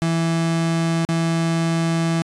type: tone with dropouts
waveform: 35% pulse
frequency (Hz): 165.3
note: E3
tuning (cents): +5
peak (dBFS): -16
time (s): 0.02-2.22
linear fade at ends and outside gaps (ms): 0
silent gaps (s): 1.05-1.089
effects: resampled to 22050 Hz